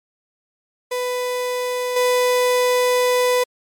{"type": "tone with level steps", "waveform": "35% pulse", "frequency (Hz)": 497.3, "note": "B4", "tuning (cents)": 12, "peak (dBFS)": [-19, -13], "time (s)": [0.91, 3.44], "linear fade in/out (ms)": 10, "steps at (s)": 1.96, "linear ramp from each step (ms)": 5, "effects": ["MP3 64 kbps"]}